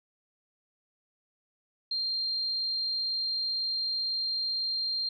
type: tone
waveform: sine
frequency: 4186 Hz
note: C8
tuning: in tune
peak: -28 dBFS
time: 1.91-5.09 s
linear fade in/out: 5 ms
effects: none